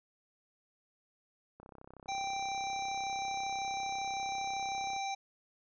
click train, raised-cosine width 1 ms, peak -37 dBFS, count 111, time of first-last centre 1.6-4.964 s, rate 32.7 Hz
harmonic tone, 784 Hz, G5, in tune, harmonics 1 / 3 / 5 / 7 / 8, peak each -35 / -43 / -45 / -52 / -48 dBFS, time 2.08-5.15 s, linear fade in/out 10 ms
effects none

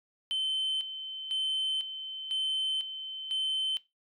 sine tone with tremolo, 3076 Hz, G7, 33 cents flat, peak -26 dBFS, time 0.31-3.77 s, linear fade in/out 0 ms, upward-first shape square, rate 1 Hz, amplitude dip 70%, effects noise-tail reverb RT60 0.2 s tail -19 dB re dry + tanh soft clip ceiling -26 dBFS

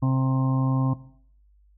harmonic tone, 131.7 Hz, C3, 12 cents sharp, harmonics 1 / 2 / 4 / 5 / 6 / 7 / 8, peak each -20 / -25 / -40 / -40 / -40 / -40 / -36 dBFS, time 0.02-0.94 s, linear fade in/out 10 ms, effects noise-tail reverb RT60 0.6 s tail -17 dB re dry + added 50 Hz sine -55 dBFS peak until 1.77 s

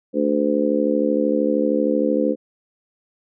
harmonic tone, 73 Hz, D2, 10 cents flat, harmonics 3 / 4 / 5 / 6 / 7, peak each -23 / -21 / -27 / -25 / -21 dBFS, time 0.13-2.36 s, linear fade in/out 50 ms, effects none

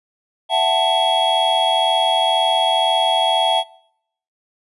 triangle tone cluster, 666 / 748 / 881 / 3315 Hz, E5 / F#5 / A5 / G#7, +18 / +19 / +2 / -4 cents, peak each -18 dBFS, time 0.49-3.64 s, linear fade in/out 50 ms, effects noise-tail reverb RT60 0.7 s tail -23 dB re dry + resampled to 24000 Hz

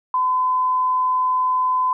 sine tone, 1016 Hz, B5, 49 cents sharp, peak -16 dBFS, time 0.14-1.93 s, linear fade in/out 2 ms, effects none

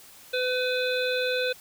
harmonic tone, 504 Hz, B4, 35 cents sharp, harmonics 1 / 3 / 5 / 7 / 8, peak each -26 / -31 / -33 / -34 / -35 dBFS, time 0.33-1.53 s, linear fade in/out 10 ms, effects white hiss -50 dBFS RMS until 1.6 s

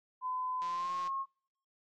sine tone with pitch glide, 1015 to 1081.6 Hz, B5 to C#6, +47 to -43 cents, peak -33 dBFS, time 0.21-1.26 s, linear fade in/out 50 ms, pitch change +110 cents, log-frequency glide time 0.65-0.93 s
click train, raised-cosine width 0.2 ms, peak -33 dBFS, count 81, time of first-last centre 0.62-1.075 s, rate 176 Hz
effects noise-tail reverb RT60 0.7 s tail -26 dB re dry + AAC 48 kbps

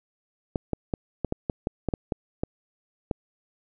clicks, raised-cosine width 2 ms, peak -12 dBFS, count 12, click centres 0.558 / 0.733 / 0.938 / 1.247 / 1.324 / 1.498 / 1.671 / 1.887 / 1.938 / 2.122 / 2.435 / 3.112 s, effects none

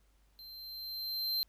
square tone with level ramp, 4128 Hz, C8, 24 cents flat, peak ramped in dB -49 to -30 dBFS, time 0.39-1.43 s, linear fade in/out 0 ms, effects added 50 Hz sine -65 dBFS peak until 1.48 s + pink hiss -74 dBFS RMS until 1.48 s

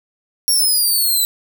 5% pulse exponential sweep, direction down, 5600 to 3951 Hz, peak -7 dBFS, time 0.48-1.25 s, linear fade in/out 0 ms, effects none

